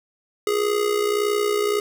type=tone with amplitude modulation; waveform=square; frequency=415.2 Hz; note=G#4; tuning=in tune; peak=-17 dBFS; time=0.47-1.8 s; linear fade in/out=2 ms; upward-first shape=sine; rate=61.7 Hz; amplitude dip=65%; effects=none